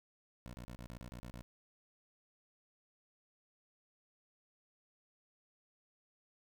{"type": "tone bursts", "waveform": "15% pulse", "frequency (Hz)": 60.2, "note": "B1", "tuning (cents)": -44, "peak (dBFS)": -40, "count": 9, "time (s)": [0.46, 1.42], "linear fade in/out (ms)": 0, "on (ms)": 80, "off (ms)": 30, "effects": []}